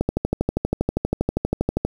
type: click train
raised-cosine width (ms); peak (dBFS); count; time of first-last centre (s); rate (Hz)
2; -6; 24; 0.01-1.85; 12.5
effects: 7-bit